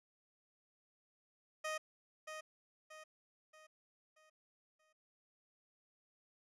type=tone with echo; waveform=15% pulse; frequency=622.3 Hz; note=D#5; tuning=in tune; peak=-32 dBFS; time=1.64-1.78 s; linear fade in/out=10 ms; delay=630 ms; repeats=5; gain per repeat=-7 dB; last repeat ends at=4.93 s; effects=low-pass 10000 Hz 12 dB/octave